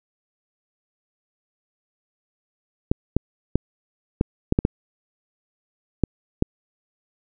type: clicks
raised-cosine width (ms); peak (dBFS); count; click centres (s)
3; -4; 9; 2.915 / 3.166 / 3.556 / 4.211 / 4.524 / 4.589 / 4.651 / 6.037 / 6.424
effects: none